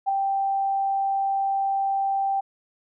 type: tone with ADSR envelope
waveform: sine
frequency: 784 Hz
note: G5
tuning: in tune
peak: -17 dBFS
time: 0.06-2.41 s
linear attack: 29 ms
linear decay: 3 ms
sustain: -4 dB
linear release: 14 ms
effects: none